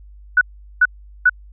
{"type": "tone bursts", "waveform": "sine", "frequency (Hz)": 1480, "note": "F#6", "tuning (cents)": 0, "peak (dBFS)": -8, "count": 3, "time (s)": [0.37, 1.296], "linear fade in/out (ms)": 5, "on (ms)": 42, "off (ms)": 400, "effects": ["added 50 Hz sine -39 dBFS peak until 1.52 s"]}